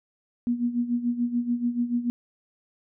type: tone with tremolo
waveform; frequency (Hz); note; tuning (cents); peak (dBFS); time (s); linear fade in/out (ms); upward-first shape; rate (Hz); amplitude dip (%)
sine; 240.3; B3; -47; -20; 0.47-2.1; 0; sine; 6.9; 75
effects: none